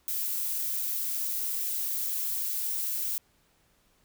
violet noise, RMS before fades -31 dBFS, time 0.08-3.18 s, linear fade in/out 0 ms, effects pink hiss -67 dBFS RMS until 4.04 s

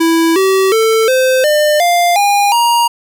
square tone with pitch steps, 329.6 / 383 / 445.1 / 517.2 / 601 / 698.4 / 811.6 / 943.1 Hz, E4 / G4 / A4 / C5 / D5 / F5 / G#5 / A#5, 0 / -40 / +20 / -20 / +40 / 0 / -40 / +20 cents, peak -9 dBFS, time 0-2.88 s, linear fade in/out 10 ms, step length 360 ms, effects none

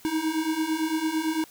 square beating tone pair, 311.1 / 320 Hz, D#4 / D#4, 0 / +49 cents, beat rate 8.9 Hz, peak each -30 / -27 dBFS, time 0.05-1.44 s, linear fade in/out 0 ms, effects white hiss -52 dBFS RMS until 1.5 s

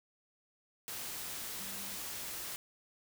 sine tone in noise, 196 Hz, G3, in tune, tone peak -53 dBFS, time 1.6-1.95 s, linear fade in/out 0 ms, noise white, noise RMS -42 dBFS, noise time 0.88-2.56 s, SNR -14 dB, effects none

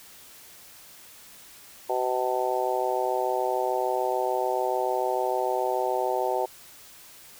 harmonic tone, 126.8 Hz, B2, 46 cents sharp, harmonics 3 / 4 / 5 / 6 / 7, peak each -30 / -30 / -30 / -30 / -30 dBFS, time 1.89-6.46 s, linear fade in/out 10 ms, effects white hiss -49 dBFS RMS until 7.39 s

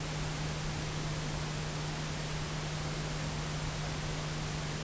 sine tone in noise, 152.5 Hz, D#3, 34 cents flat, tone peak -37 dBFS, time 0-4.83 s, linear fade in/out 5 ms, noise pink, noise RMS -38 dBFS, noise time 0-4.83 s, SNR -2 dB, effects resampled to 16000 Hz

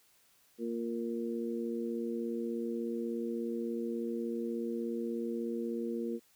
harmonic tone, 116.54 Hz, A#2, in tune, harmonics 2 / 3 / 4, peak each -36 / -38 / -39 dBFS, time 0.58-6.2 s, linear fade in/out 50 ms, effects white hiss -67 dBFS RMS until 6.35 s

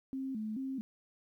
sine tone with vibrato, 240 Hz, B3, 49 cents flat, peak -35 dBFS, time 0.13-0.81 s, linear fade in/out 0 ms, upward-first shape square, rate 2.3 Hz, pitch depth 180 cents each way, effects 12-bit

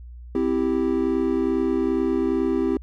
triangle chord, C major, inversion none, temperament equal with one note detuned, 260 / 329.6 / 392 Hz, C4 / E4 / G4, -11 / 0 / 0 cents, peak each -22 dBFS, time 0.35-2.77 s, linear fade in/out 2 ms, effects added 60 Hz sine -37 dBFS peak until 2.82 s

